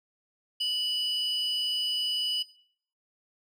triangle tone pair together, 2956 / 4971 Hz, F#7 / D#8, -2 / -2 cents, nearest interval major sixth, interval 900 cents, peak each -26 / -31 dBFS, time 0.6-2.43 s, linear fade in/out 10 ms, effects noise-tail reverb RT60 0.6 s tail -20 dB re dry

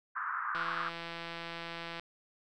white band-pass noise, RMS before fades -36 dBFS, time 0.15-0.9 s, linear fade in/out 20 ms, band 1100 to 1500 Hz, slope 48 dB/octave
click train, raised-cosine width 0.3 ms, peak -25 dBFS, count 244, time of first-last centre 0.55-1.996 s, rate 168 Hz
effects none

